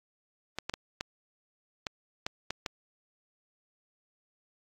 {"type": "clicks", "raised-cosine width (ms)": 0.2, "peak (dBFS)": -15, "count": 8, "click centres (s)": [0.586, 0.696, 0.739, 1.009, 1.868, 2.265, 2.506, 2.662], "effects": ["AAC 48 kbps"]}